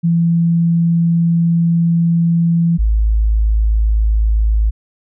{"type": "tone pair in turn", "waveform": "sine", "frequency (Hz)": [168.3, 53.88], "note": ["E3", "A1"], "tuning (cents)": [36, -36], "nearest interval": "octave + minor sixth", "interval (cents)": 1972, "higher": "first", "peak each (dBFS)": -10, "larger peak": "neither", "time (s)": [[0.03, 2.78], [2.78, 4.71]], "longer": "first", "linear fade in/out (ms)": 20, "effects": []}